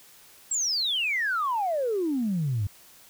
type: exponential sweep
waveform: sine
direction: down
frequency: 7800 to 94.5 Hz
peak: -23 dBFS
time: 0.51-2.67 s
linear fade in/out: 5 ms
effects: tanh soft clip ceiling -19 dBFS + white hiss -53 dBFS RMS until 3.09 s